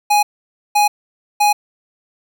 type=tone bursts; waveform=square; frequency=830.6 Hz; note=G#5; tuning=in tune; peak=-11 dBFS; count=3; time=0.1-1.53 s; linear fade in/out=10 ms; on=130 ms; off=520 ms; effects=none